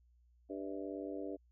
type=harmonic tone with a mistuned harmonic; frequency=98 Hz; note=G2; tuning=in tune; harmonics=3 / 4 / 5 / 6 / 7; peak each=-43 / -45 / -47 / -49 / -50 dBFS; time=0.49-1.37 s; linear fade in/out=20 ms; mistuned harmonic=7; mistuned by=-75 cents; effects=added 60 Hz sine -65 dBFS peak until 1.51 s